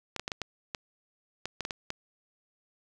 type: clicks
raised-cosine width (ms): 0.2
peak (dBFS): -16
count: 11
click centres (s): 0.163 / 0.196 / 0.279 / 0.318 / 0.417 / 0.748 / 1.456 / 1.607 / 1.651 / 1.708 / 1.904
effects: none